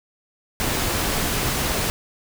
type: noise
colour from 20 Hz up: pink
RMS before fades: -23 dBFS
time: 0.6-1.9 s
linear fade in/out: 0 ms
effects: none